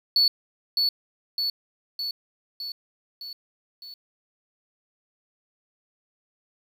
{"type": "tone with echo", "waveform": "triangle", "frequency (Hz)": 4437, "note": "C#8", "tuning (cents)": 1, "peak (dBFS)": -14, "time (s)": [0.16, 0.28], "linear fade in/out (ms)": 2, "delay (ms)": 610, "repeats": 6, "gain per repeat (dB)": -4, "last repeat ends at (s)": 3.94, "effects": ["tanh soft clip ceiling -12 dBFS", "9-bit"]}